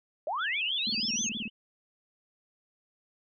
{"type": "linear sweep", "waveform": "sine", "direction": "up", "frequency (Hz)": [551, 6580], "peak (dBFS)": -29, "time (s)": [0.27, 1.29], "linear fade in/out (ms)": 2}
{"type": "tone with vibrato", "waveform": "sine", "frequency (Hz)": 2987, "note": "F#7", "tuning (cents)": 16, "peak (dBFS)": -34, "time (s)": [0.38, 1.5], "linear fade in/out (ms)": 50, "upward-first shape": "sine", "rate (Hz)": 6.3, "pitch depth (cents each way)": 270}
{"type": "tone bursts", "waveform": "sine", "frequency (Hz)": 220, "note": "A3", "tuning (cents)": 0, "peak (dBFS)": -34, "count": 12, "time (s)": [0.87, 1.479], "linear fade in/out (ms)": 2, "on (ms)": 26, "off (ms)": 27}
{"effects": []}